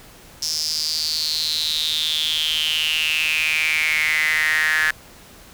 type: tone with high-pass filter sweep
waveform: sawtooth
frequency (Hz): 155.56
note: D#3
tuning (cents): 0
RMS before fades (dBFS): -21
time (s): 0.42-4.91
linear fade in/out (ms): 5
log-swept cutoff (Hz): 5400 to 1700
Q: 8.9
effects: pink hiss -45 dBFS RMS until 5.53 s